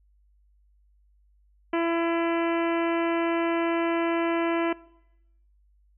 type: harmonic tone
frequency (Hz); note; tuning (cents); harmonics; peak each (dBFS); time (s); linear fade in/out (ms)
335.3; E4; +30; 1 / 2 / 3 / 4 / 5 / 6 / 7 / 8 / 9; -24 / -30 / -32 / -37 / -37 / -39 / -39 / -43 / -44; 1.73-4.73; 5
effects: noise-tail reverb RT60 0.9 s tail -22 dB re dry + added 50 Hz sine -59 dBFS peak until 5.97 s